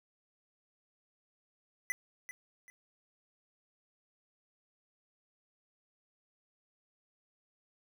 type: tone with echo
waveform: square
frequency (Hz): 2000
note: B6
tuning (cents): +21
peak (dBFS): -32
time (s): 1.9-1.92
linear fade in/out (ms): 0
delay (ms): 390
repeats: 2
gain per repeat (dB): -11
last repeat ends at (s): 2.7
effects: none